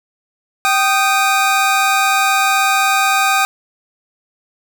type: tone pair together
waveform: 25% pulse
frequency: 778 / 1235 Hz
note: G5 / D#6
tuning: -13 / -13 cents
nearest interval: minor sixth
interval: 800 cents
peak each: -11 dBFS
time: 0.65-3.45 s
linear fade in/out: 0 ms
effects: none